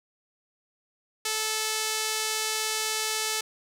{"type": "tone with band-pass filter", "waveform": "sawtooth", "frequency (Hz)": 436.3, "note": "A4", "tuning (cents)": -15, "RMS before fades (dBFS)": -29, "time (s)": [1.25, 3.41], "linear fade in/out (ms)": 5, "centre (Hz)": 6500, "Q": 0.73, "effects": []}